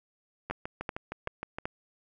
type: two click trains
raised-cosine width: 0.5 ms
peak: -17 / -20 dBFS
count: 4 / 8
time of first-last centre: 0.51-1.655 / 0.5-1.585 s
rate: 2.62 / 6.45 Hz
effects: none